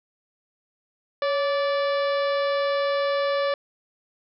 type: harmonic tone with a mistuned harmonic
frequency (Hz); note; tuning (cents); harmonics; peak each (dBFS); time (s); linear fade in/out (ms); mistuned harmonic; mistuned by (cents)
581; D5; -19; 1 / 2 / 3 / 4 / 5 / 6 / 7 / 8 / 9; -22 / -29 / -33 / -38 / -41 / -39 / -40 / -45 / -46; 1.22-3.54; 2; 1; -64
effects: none